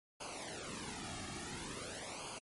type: noise with flanger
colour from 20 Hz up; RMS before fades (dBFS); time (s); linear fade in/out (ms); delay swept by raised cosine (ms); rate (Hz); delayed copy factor
pink; -45; 0.2-2.39; 10; 0.53 to 2.03; 0.48; -0.85
effects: MP3 48 kbps